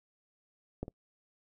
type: clicks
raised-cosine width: 2 ms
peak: -22 / -29 dBFS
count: 2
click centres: 0.83 / 0.881 s
effects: noise-tail reverb RT60 0.1 s tail -25 dB re dry